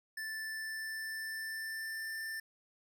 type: tone with pitch glide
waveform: square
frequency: 1760 to 1781.5 Hz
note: A6 to A6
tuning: 0 to +21 cents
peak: -39 dBFS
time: 0.17-2.4 s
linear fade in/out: 5 ms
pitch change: +21 cents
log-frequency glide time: 0.42-2.13 s
effects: none